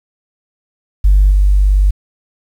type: tone with level steps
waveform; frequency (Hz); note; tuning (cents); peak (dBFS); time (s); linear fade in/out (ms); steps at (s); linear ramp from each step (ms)
sine; 48.93; G1; -2; -4 / -6; 1.04-1.91; 10; 1.3; 20
effects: tanh soft clip ceiling -1 dBFS + 7-bit